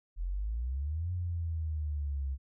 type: exponential two-way sweep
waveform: sine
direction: up then down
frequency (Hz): 41.2 to 90.3 to 66.3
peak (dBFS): -31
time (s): 0.16-2.38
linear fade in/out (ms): 50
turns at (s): 1.12
effects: none